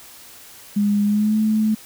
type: tone with pitch glide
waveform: sine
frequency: 205 to 216.6 Hz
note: G#3 to A3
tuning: -22 to -27 cents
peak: -15 dBFS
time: 0.76-1.75 s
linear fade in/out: 10 ms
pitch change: +95 cents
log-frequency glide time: 1.04-1.37 s
effects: white hiss -43 dBFS RMS until 1.85 s